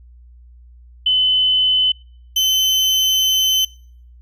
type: tone pair in turn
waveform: sine / 35% pulse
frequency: 3028 / 3058 Hz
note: F#7 / G7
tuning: +39 / -44 cents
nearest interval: unison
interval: 17 cents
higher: second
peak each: -12 dBFS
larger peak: neither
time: 1.06-1.92 / 2.36-3.65 s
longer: second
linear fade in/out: 5 ms
effects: noise-tail reverb RT60 0.6 s tail -25 dB re dry + added 60 Hz sine -41 dBFS peak until 4.21 s